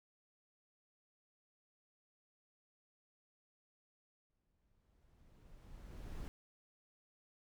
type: noise with exponential growth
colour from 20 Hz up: brown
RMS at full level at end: -44 dBFS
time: 4.3-6.28 s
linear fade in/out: 0 ms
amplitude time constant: 430 ms
effects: none